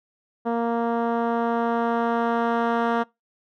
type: tone with low-pass filter sweep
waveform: 10% pulse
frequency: 232.9 Hz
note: A#3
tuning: 1 cent flat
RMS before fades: -23 dBFS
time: 0.45-3.04 s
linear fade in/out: 20 ms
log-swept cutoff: 790 to 1700 Hz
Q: 0.72
effects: noise-tail reverb RT60 0.2 s tail -23 dB re dry